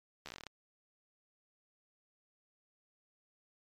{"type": "slowing click train", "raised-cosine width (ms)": 0.2, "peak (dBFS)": -27, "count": 11, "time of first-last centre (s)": [0.26, 0.467], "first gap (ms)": 13, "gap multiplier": 1.1, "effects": ["MP3 96 kbps"]}